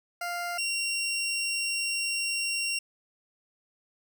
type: tone pair in turn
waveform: 20% pulse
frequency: 698.5 / 2752 Hz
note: F5 / F7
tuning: 0 / -26 cents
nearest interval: 2 octaves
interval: 2374 cents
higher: second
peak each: -26 / -23 dBFS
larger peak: second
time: 0.21-0.58 / 0.58-2.79 s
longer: second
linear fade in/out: 5 ms
effects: none